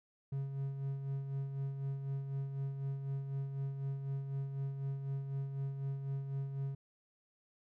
triangle tone with tremolo, 137.2 Hz, C#3, 17 cents flat, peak -32 dBFS, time 0.32-6.75 s, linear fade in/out 5 ms, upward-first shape sine, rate 4 Hz, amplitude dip 50%, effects none

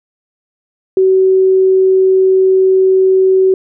sine tone, 378.3 Hz, F#4, 38 cents sharp, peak -6 dBFS, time 0.97-3.54 s, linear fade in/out 2 ms, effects none

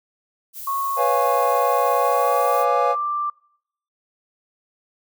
violet noise, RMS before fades -34 dBFS, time 0.53-2.66 s, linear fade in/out 50 ms
sine tone with pitch glide, 1100 to 1179 Hz, C#6 to D6, -14 to +6 cents, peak -21 dBFS, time 0.67-3.3 s, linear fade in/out 5 ms, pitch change +120 cents, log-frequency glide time 1.97-2.68 s
triangle chord, C# dominant seventh, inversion third, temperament equal, 493.9 / 554.4 / 698.5 / 830.6 Hz, B4 / C#5 / E#5 / G#5, 0 / 0 / 0 / 0 cents, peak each -21 dBFS, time 0.96-2.96 s, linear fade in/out 50 ms
effects noise-tail reverb RT60 0.7 s tail -25 dB re dry

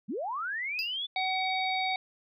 sine linear sweep, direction up, 163.3 to 3520 Hz, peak -31 dBFS, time 0.08-1.07 s, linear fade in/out 20 ms
triangle tone with exponential decay, 4891 Hz, D#8, 31 cents flat, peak -27 dBFS, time 0.79-0.97 s, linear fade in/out 0 ms, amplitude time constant 37 ms
harmonic tone, 753 Hz, F#5, 30 cents sharp, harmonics 1 / 3 / 5 / 6, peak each -30 / -32 / -35 / -43 dBFS, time 1.16-1.96 s, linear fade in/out 2 ms
effects none

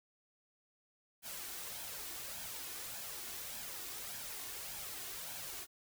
white noise with flanger, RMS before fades -45 dBFS, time 1.22-5.67 s, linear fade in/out 50 ms, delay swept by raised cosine 1.2 to 2.8 ms, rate 1.7 Hz, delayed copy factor +0.5, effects none

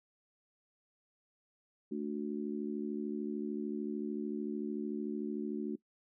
harmonic tone, 73.42 Hz, D2, in tune, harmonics 3 / 4 / 5, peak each -38 / -39 / -40 dBFS, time 1.91-5.76 s, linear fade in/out 10 ms, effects noise-tail reverb RT60 0.1 s tail -20 dB re dry

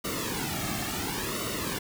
pink noise with flanger, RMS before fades -32 dBFS, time 0.04-1.79 s, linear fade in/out 10 ms, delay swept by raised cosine 1.2 to 2.07 ms, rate 0.71 Hz, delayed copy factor -0.8, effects none

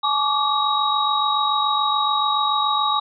sine tone cluster, 850 / 1133 / 1180 / 3810 Hz, G#5 / C#6 / D6 / A#7, +40 / +37 / +8 / +37 cents, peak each -23 dBFS, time 0.03-3 s, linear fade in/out 10 ms, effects none

